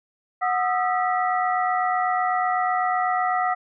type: tone cluster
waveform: sine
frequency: 733 / 1236 / 1324 / 1949 Hz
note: F#5 / D#6 / E6 / B6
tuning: -16 / -12 / +7 / -23 cents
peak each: -22 / -27 / -28 / -29 dBFS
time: 0.41-3.55 s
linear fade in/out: 20 ms
effects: none